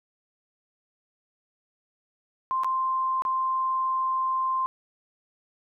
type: tone with dropouts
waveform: sine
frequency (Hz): 1046.5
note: C6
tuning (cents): 0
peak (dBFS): -23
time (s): 2.51-4.66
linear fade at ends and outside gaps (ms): 0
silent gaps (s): 2.635-2.645 / 3.221-3.251
effects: none